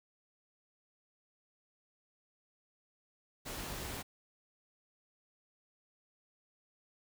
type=noise; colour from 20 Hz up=pink; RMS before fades=-42 dBFS; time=3.45-4.03 s; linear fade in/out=20 ms; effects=none